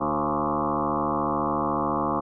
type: tone with frequency modulation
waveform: sine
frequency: 688 Hz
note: F5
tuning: 26 cents flat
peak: -22 dBFS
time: 0-2.21 s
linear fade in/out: 20 ms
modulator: 74 Hz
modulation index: 6.9
effects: none